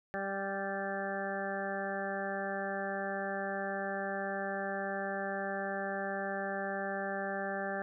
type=harmonic tone with a mistuned harmonic; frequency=196.3 Hz; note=G3; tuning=3 cents sharp; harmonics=1 / 2 / 3 / 4 / 6 / 7 / 8 / 9; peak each=-42 / -42 / -39 / -40 / -48 / -49 / -43 / -42 dBFS; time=0.14-7.82 s; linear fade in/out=0 ms; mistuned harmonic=9; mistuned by=-15 cents; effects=none